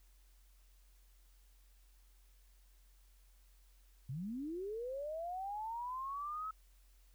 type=linear sweep; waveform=sine; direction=up; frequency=120 to 1300 Hz; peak=-39 dBFS; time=4.09-6.51 s; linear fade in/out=5 ms; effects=added 45 Hz sine -62 dBFS peak until 7.14 s + white hiss -73 dBFS RMS until 7.14 s